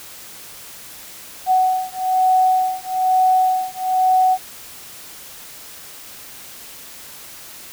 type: beating tone pair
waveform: sine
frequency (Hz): 745 / 746.1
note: F#5 / F#5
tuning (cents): +12 / +14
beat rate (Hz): 1.1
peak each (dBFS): -17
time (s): 1.46-4.38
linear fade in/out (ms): 50
effects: white hiss -38 dBFS RMS until 7.72 s